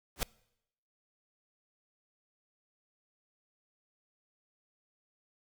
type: noise with exponential growth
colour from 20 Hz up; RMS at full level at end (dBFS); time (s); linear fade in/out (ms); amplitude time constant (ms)
pink; -27; 0.16-0.23; 0; 15
effects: noise-tail reverb RT60 0.8 s tail -24 dB re dry